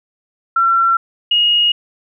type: tone pair in turn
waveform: sine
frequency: 1356 / 2873 Hz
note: E6 / F7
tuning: +49 / +48 cents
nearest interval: octave + minor second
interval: 1299 cents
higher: second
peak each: -10 dBFS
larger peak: neither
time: 0.56-0.97 / 1.31-1.72 s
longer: neither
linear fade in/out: 5 ms
effects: none